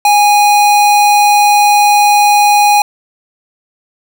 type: tone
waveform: square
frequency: 825 Hz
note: G#5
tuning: 12 cents flat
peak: -6 dBFS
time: 0.05-2.82 s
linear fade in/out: 2 ms
effects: none